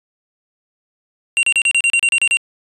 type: tone bursts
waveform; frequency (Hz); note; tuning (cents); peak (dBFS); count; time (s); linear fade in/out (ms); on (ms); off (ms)
square; 2760; F7; -21; -12; 11; 1.37-2.37; 0; 60; 34
effects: resampled to 24000 Hz